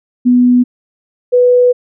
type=tone pair in turn; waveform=sine; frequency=246.9 / 493.8 Hz; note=B3 / B4; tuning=0 / 0 cents; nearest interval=octave; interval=1200 cents; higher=second; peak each=-5 dBFS; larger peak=neither; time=0.25-0.64 / 1.32-1.73 s; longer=second; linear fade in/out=20 ms; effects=none